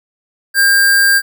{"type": "tone with sample-and-hold", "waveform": "sine", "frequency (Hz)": 1604, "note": "G6", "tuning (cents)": 39, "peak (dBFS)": -7, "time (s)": [0.54, 1.22], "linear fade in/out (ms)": 50, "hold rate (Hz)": 6300, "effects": []}